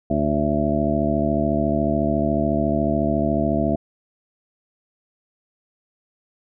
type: harmonic tone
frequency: 74 Hz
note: D2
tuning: 14 cents sharp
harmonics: 1 / 2 / 3 / 4 / 5 / 7 / 8 / 9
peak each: -28 / -27 / -23 / -25 / -29 / -34 / -30 / -23 dBFS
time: 0.1-3.76 s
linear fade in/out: 5 ms
effects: none